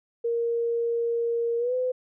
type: tone with pitch glide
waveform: sine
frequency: 467.2 to 506.6 Hz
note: A#4 to B4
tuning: +4 to +44 cents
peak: -23 dBFS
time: 0.24-1.92 s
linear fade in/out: 10 ms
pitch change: +140 cents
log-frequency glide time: 1.58-1.74 s
effects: none